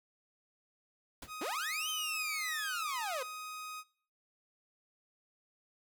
pink noise with exponential decay, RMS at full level -41 dBFS, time 1.22-1.35 s, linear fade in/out 5 ms, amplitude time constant 27 ms
sawtooth tone, 1253 Hz, D#6, 12 cents sharp, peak -38 dBFS, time 1.27-3.84 s, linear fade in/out 50 ms
sawtooth linear two-way sweep, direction up then down, 234.7 to 3136 to 485.3 Hz, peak -32 dBFS, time 1.41-3.23 s, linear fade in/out 5 ms, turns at 1.89 s
effects noise-tail reverb RT60 0.5 s tail -21 dB re dry

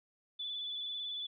sine tone with vibrato, 3469 Hz, A7, 25 cents flat, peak -37 dBFS, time 0.39-1.27 s, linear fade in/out 10 ms, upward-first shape square, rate 18 Hz, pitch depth 16 cents each way, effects none

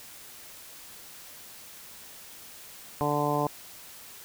harmonic tone, 146.83 Hz, D3, in tune, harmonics 1 / 2 / 3 / 4 / 5 / 6 / 7, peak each -32 / -32 / -32 / -32 / -32 / -32 / -32 dBFS, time 3.01-3.47 s, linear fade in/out 0 ms, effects white hiss -47 dBFS RMS until 4.24 s

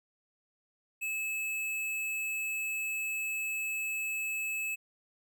sine tone with hard clipping, 2600 Hz, E7, 24 cents flat, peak -33 dBFS, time 1.01-4.76 s, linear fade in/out 20 ms, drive 17 dB, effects none

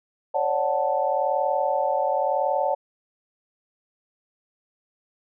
sine chord, D major seventh, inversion third, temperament equal with one note detuned, 546.4 / 587.3 / 740 / 880 Hz, C#5 / D5 / F#5 / A5, -25 / 0 / 0 / 0 cents, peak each -26 dBFS, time 0.34-2.75 s, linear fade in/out 10 ms, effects none

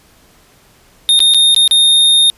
square tone with dropouts, 3677 Hz, A#7, 24 cents flat, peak -7 dBFS, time 1.09-2.3 s, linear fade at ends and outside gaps 0 ms, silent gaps 1.192-1.203 / 1.338-1.345 / 1.546-1.563 / 1.677-1.711 s, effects pink hiss -48 dBFS RMS until 2.37 s + resampled to 32000 Hz

